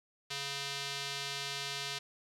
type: tone with band-pass filter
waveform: square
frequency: 140 Hz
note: C#3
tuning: 18 cents sharp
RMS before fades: -39 dBFS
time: 0.3-1.99 s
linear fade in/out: 10 ms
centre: 4000 Hz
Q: 1.4
effects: none